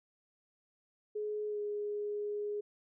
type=tone with pitch glide; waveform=sine; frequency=421.9 to 414.9 Hz; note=G#4 to G#4; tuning=+27 to -2 cents; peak=-34 dBFS; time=1.15-2.61 s; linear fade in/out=10 ms; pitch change=-29 cents; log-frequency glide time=1.48-1.59 s; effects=none